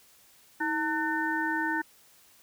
harmonic tone with a mistuned harmonic, 300 Hz, D4, 37 cents sharp, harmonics 1 / 3 / 5 / 6, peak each -32 / -32 / -32 / -32 dBFS, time 0.6-1.82 s, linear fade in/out 10 ms, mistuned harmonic 1, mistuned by +110 cents, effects white hiss -59 dBFS RMS until 2.42 s

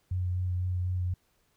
sine tone with vibrato, 90.6 Hz, F#2, 36 cents flat, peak -27 dBFS, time 0.11-1.14 s, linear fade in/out 5 ms, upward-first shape sine, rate 4 Hz, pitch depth 16 cents each way, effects pink hiss -71 dBFS RMS until 1.56 s

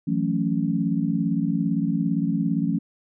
sine chord, F# minor seventh, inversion third, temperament equal with one note detuned, 164.81 / 182.34 / 220 / 277.2 Hz, E3 / F#3 / A3 / C#4, 0 / -25 / 0 / 0 cents, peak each -26 dBFS, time 0.07-2.79 s, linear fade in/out 10 ms, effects none

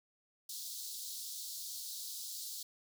pink high-pass noise, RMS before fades -44 dBFS, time 0.49-2.63 s, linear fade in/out 5 ms, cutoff 3800 Hz, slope 48 dB/octave, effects none

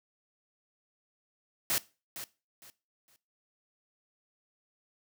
white noise with echo, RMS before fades -29 dBFS, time 1.7-1.78 s, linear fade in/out 0 ms, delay 460 ms, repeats 3, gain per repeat -12 dB, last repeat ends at 3.16 s, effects noise-tail reverb RT60 0.3 s tail -19 dB re dry

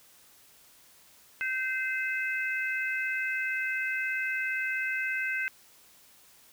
harmonic tone, 517 Hz, C5, 21 cents flat, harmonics 3 / 4 / 5, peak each -31 / -33 / -35 dBFS, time 1.41-5.48 s, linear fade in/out 0 ms, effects white hiss -58 dBFS RMS until 6.52 s

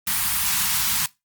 white band-stop noise, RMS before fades -22 dBFS, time 0.07-1.06 s, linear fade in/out 2 ms, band 220 to 820 Hz, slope 48 dB/octave, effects noise-tail reverb RT60 0.2 s tail -20 dB re dry + Opus 24 kbps

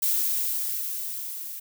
violet noise with level ramp, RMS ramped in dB -23 to -37 dBFS, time 0.02-1.6 s, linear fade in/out 10 ms, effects none

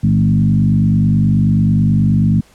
sine tone with frequency modulation, 162.7 Hz, E3, 22 cents flat, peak -9 dBFS, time 0.03-2.41 s, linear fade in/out 10 ms, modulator 49.3 Hz, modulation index 1.4, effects pink hiss -49 dBFS RMS until 2.54 s + low-pass 11000 Hz 12 dB/octave

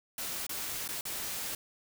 white noise with dropouts, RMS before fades -37 dBFS, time 0.18-1.55 s, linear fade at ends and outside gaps 2 ms, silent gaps 0.467-0.493 / 0.878-0.888 / 1.01-1.053 s, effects none

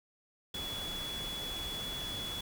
sine tone in noise, 3395 Hz, G#7, 37 cents sharp, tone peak -38 dBFS, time 0.54-2.41 s, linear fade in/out 5 ms, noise pink, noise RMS -43 dBFS, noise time 0.54-2.41 s, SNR +2 dB, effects none

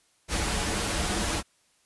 pink noise with comb filter, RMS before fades -28 dBFS, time 0.28-1.43 s, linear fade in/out 50 ms, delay 7.7 ms, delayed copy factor -0.55, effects white hiss -66 dBFS RMS until 1.85 s + resampled to 24000 Hz

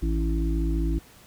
harmonic tone with a mistuned harmonic, 55 Hz, A1, in tune, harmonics 1 / 3 / 5 / 6, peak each -23 / -32 / -33 / -31 dBFS, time 0.02-0.99 s, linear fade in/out 10 ms, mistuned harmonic 3, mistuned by -50 cents, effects pink hiss -52 dBFS RMS until 1.26 s

